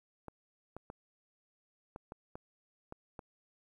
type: clicks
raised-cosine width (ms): 1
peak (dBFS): -30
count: 8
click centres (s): 0.283 / 0.766 / 0.901 / 1.961 / 2.121 / 2.355 / 2.924 / 3.192
effects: 11-bit